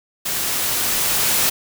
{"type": "noise with level ramp", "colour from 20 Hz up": "white", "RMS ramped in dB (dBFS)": [-23, -17], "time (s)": [0.25, 1.5], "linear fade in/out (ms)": 10, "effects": []}